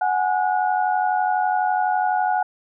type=tone cluster; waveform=sine; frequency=741 / 833 / 1456 Hz; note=F#5 / G#5 / F#6; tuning=+2 / +5 / -28 cents; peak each=-20 / -22 / -28 dBFS; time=0.01-2.43 s; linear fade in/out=5 ms; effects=none